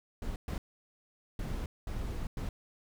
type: noise bursts at uneven times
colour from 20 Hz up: brown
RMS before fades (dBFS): -36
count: 5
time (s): 0.22-0.36 / 0.48-0.58 / 1.39-1.66 / 1.87-2.27 / 2.37-2.49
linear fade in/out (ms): 2
effects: none